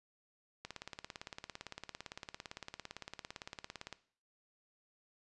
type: click train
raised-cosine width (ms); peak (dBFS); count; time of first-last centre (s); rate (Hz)
0.2; -26; 59; 0.65-3.927; 17.7
effects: noise-tail reverb RT60 0.5 s tail -17 dB re dry + resampled to 24000 Hz